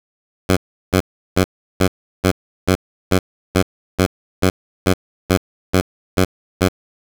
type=tone bursts; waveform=10% pulse; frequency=93 Hz; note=F#2; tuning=9 cents sharp; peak=-3 dBFS; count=15; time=0.49-6.685 s; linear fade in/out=5 ms; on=77 ms; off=360 ms; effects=none